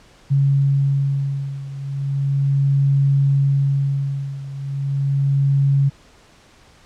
sine beating tone pair, 138.59 / 138.95 Hz, C#3 / C#3, 0 / +4 cents, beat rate 0.36 Hz, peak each -17 / -20 dBFS, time 0.3-5.9 s, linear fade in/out 20 ms, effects pink hiss -50 dBFS RMS until 6.85 s + low-pass 7000 Hz 12 dB/octave

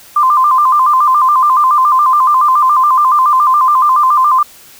sine tone with vibrato, 1111 Hz, C#6, 4 cents sharp, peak -6 dBFS, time 0.16-4.43 s, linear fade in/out 5 ms, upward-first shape square, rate 7.1 Hz, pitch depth 120 cents each way, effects white hiss -39 dBFS RMS until 4.79 s

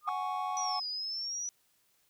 sine tone with exponential growth, 1219 Hz, D#6, 36 cents flat, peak -26 dBFS, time 0.01-0.09 s, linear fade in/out 1 ms, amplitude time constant 16 ms
triangle chord, F# suspended second, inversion none, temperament just, 740 / 832.5 / 1110 Hz, F#5 / G#5 / C#6, 0 / +4 / +2 cents, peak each -34 / -36 / -34 dBFS, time 0.07-0.8 s, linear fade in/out 10 ms
sine exponential two-way sweep, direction down then up, 5920 to 4883 to 5920 Hz, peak -34 dBFS, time 0.57-1.49 s, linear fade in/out 0 ms, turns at 0.87 s
effects white hiss -71 dBFS RMS until 2.09 s

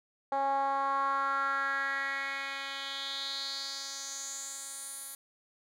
10% pulse tone with band-pass filter sweep, 274.4 Hz, C#4, 17 cents flat, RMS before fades -34 dBFS, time 0.32-5.15 s, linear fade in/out 2 ms, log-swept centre 740 to 11000 Hz, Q 3.9, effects none

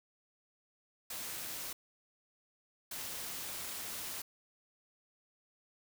white noise bursts at uneven times, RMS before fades -42 dBFS, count 2, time 1.1-1.73 / 2.91-4.22 s, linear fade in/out 5 ms, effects none

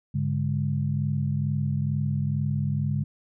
sine tone cluster, 100.8 / 142.9 / 205.3 Hz, G2 / D3 / G#3, +49 / -47 / -20 cents, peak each -29 / -25 / -31 dBFS, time 0.14-3.04 s, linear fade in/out 10 ms, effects none

